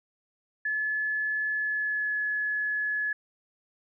sine tone with pitch glide, 1719 to 1703.2 Hz, A6 to G#6, -41 to +43 cents, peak -26 dBFS, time 0.65-3.13 s, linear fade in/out 5 ms, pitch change -16 cents, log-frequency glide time 1.48-2.16 s, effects none

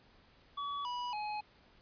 square tone with pitch steps, 1137 / 978.4 / 842 Hz, C#6 / B5 / G#5, +44 / -16 / +24 cents, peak -37 dBFS, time 0.57-1.41 s, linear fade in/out 10 ms, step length 280 ms, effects pink hiss -64 dBFS RMS until 1.81 s + resampled to 11025 Hz

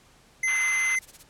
square tone, 2059 Hz, C7, 28 cents flat, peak -23 dBFS, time 0.43-0.99 s, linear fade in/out 5 ms
pink band-pass noise, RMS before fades -36 dBFS, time 0.47-0.96 s, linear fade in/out 10 ms, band 1200 to 2800 Hz, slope 24 dB/octave
blue noise with tremolo, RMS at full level -42 dBFS, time 0.55-1.24 s, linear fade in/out 10 ms, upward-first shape sine, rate 17 Hz, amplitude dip 100%
effects pink hiss -57 dBFS RMS until 1.29 s + low-pass 10000 Hz 12 dB/octave

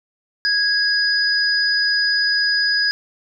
sine tone pair together, 1655 / 4959 Hz, G#6 / D#8, -6 / -7 cents, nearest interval octave + perfect fifth, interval 1899 cents, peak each -18 dBFS, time 0.45-2.91 s, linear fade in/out 0 ms, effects none

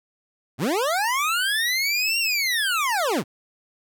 25% pulse linear two-way sweep, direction up then down, 98 to 2794 to 98 Hz, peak -17 dBFS, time 0.58-3.24 s, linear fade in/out 50 ms, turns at 2.19 s, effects none

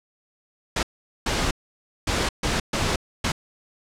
pink noise bursts at uneven times, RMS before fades -23 dBFS, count 6, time 0.76-0.83 / 1.26-1.51 / 2.07-2.29 / 2.43-2.6 / 2.73-2.96 / 3.24-3.32 s, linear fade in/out 5 ms, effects low-pass 7000 Hz 12 dB/octave

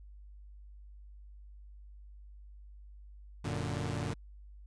sawtooth chord, Gb augmented, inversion none, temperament equal, 92.5 / 116.54 / 146.83 Hz, Gb2 / Bb2 / D3, 0 / 0 / 0 cents, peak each -34 dBFS, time 3.44-4.14 s, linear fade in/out 10 ms, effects added 50 Hz sine -49 dBFS peak until 4.66 s + resampled to 22050 Hz

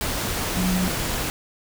sine tone in noise, 183.3 Hz, F#3, 16 cents flat, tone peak -21 dBFS, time 0.57-0.88 s, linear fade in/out 0 ms, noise pink, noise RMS -26 dBFS, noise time 0.01-1.3 s, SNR +2 dB, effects none

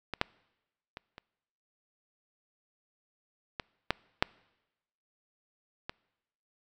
clicks, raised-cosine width 0.3 ms, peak -18 / -9 / -25 / -29 / -18 / -9 / -6 / -20 dBFS, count 8, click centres 0.137 / 0.214 / 0.971 / 1.181 / 3.598 / 3.906 / 4.225 / 5.895 s, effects noise-tail reverb RT60 1.0 s tail -25 dB re dry

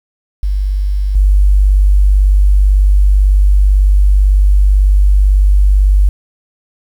sine tone with level steps, 49.03 Hz, G1, 1 cent sharp, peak -11 / -5 dBFS, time 0.43-6.09 s, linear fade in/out 0 ms, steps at 1.15 s, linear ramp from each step 5 ms, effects 7-bit

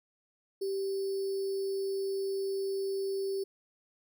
sine tone with sample-and-hold, 390 Hz, G4, 9 cents flat, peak -30 dBFS, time 0.61-3.44 s, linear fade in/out 10 ms, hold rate 4900 Hz, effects none

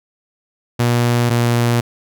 sawtooth tone pair in turn, 120 / 119.03 Hz, B2 / A#2, -49 / +37 cents, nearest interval unison, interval 14 cents, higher first, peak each -9 dBFS, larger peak neither, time 0.79-1.3 / 1.3-1.81 s, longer neither, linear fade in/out 10 ms, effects none

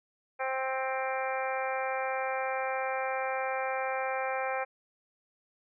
harmonic tone, 263.1 Hz, C4, 10 cents sharp, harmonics 2 / 3 / 4 / 5 / 6 / 7 / 8 / 9, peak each -34 / -34 / -40 / -40 / -40 / -43 / -44 / -40 dBFS, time 0.39-4.65 s, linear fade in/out 20 ms, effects none

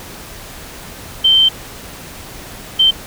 sine tone bursts at uneven times, 3114 Hz, G7, 12 cents flat, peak -7 dBFS, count 2, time 1.24-1.49 / 2.79-2.91 s, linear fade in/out 10 ms, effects pink hiss -33 dBFS RMS until 3.06 s

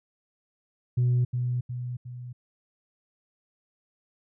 sine tone with echo, 123.47 Hz, B2, in tune, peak -18 dBFS, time 0.97-1.25 s, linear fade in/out 10 ms, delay 360 ms, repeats 3, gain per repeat -6 dB, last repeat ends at 2.33 s, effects tanh soft clip ceiling -18 dBFS

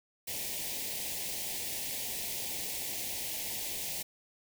white band-stop noise, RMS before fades -37 dBFS, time 0.27-4.03 s, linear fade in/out 10 ms, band 890 to 1900 Hz, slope 48 dB/octave, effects none

